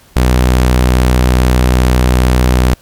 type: tone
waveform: sawtooth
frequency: 62.4 Hz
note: B1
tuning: 19 cents sharp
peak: -3 dBFS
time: 0.16-2.74 s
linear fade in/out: 0 ms
effects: pink hiss -45 dBFS RMS until 2.81 s + MP3 96 kbps